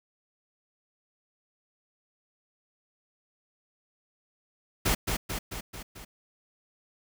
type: noise with echo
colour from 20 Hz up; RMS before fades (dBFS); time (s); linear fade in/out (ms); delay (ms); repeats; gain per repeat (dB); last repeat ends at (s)
pink; -25; 4.85-4.95; 10; 220; 5; -4; 6.05
effects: none